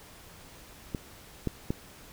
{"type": "clicks", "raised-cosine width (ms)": 3, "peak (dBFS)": [-18, -15, -15], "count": 3, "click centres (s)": [0.948, 1.473, 1.705], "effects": ["pink hiss -51 dBFS RMS until 2.12 s"]}